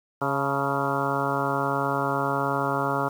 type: harmonic tone with a mistuned harmonic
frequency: 138.59 Hz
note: C#3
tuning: in tune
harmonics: 1 / 2 / 3 / 4 / 5 / 6 / 7 / 8 / 9 / 10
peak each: -32 / -32 / -32 / -32 / -32 / -32 / -32 / -32 / -32 / -32 dBFS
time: 0.21-3.09 s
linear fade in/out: 10 ms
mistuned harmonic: 6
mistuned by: +59 cents
effects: 8-bit